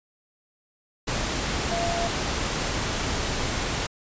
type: tone in noise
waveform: sine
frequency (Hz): 684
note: F5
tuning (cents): -36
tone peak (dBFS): -26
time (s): 1.71-2.08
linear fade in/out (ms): 10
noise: pink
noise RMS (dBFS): -27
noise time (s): 1.07-3.87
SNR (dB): -2
effects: resampled to 16000 Hz